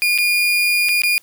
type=tone with dropouts; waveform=35% pulse; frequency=2428 Hz; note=D#7; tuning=43 cents flat; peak=-12 dBFS; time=0.02-1.18 s; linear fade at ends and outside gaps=0 ms; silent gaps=0.178-0.185 / 0.887-0.891 / 1.019-1.035 s; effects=white hiss -53 dBFS RMS until 1.22 s